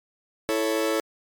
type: chord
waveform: 40% pulse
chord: A major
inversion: second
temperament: equal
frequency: 329.6 / 440 / 554.4 Hz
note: E4 / A4 / C#5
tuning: 0 / 0 / 0 cents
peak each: -26 dBFS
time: 0.49-1 s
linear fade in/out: 0 ms
effects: MP3 96 kbps